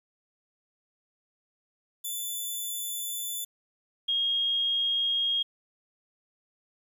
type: tone pair in turn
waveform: 5% pulse / sine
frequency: 3501 / 3258 Hz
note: A7 / G#7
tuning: -9 / -34 cents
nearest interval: minor second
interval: 125 cents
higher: first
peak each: -24 dBFS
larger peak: neither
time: 2.04-3.45 / 4.08-5.43 s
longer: first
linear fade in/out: 10 ms
effects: 10-bit